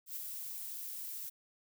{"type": "noise with ADSR envelope", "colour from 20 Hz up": "violet", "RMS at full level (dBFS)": -40, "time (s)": [0.06, 1.3], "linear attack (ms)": 98, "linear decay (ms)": 18, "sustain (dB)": -3, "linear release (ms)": 14, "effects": []}